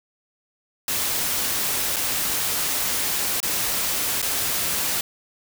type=noise with dropouts; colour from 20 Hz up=white; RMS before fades=-24 dBFS; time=0.88-5.01 s; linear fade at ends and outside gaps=2 ms; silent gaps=1.961-1.965 / 3.403-3.429 / 4.218-4.226 s; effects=none